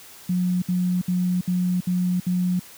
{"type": "tone bursts", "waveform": "sine", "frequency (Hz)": 180.3, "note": "F#3", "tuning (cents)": -45, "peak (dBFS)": -19, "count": 6, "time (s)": [0.29, 2.595], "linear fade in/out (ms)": 5, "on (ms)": 330, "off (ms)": 65, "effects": ["white hiss -45 dBFS RMS until 2.77 s", "high-pass 60 Hz 12 dB/octave"]}